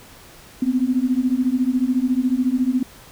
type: beating tone pair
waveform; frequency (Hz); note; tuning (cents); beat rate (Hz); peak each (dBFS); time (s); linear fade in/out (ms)
sine; 246.9 / 260.9; B3 / C4; 0 / -5; 14; -20 / -19; 0.62-2.83; 5
effects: pink hiss -45 dBFS RMS until 3.11 s